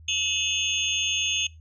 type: tone cluster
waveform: sine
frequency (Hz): 2578 / 2841 / 3036 / 3457 / 6470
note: E7 / F7 / F#7 / A7 / G#8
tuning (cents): -39 / +29 / +44 / -31 / -46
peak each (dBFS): -30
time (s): 0.08-1.47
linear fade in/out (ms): 5
effects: noise-tail reverb RT60 0.2 s tail -20 dB re dry + added 80 Hz sine -45 dBFS peak until 1.6 s